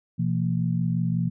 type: tone cluster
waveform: sine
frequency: 124.3 / 169.8 / 228.3 Hz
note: B2 / F3 / A#3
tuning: +12 / -48 / -36 cents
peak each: -26 / -24 / -31 dBFS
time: 0.18-1.3 s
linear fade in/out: 20 ms
effects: none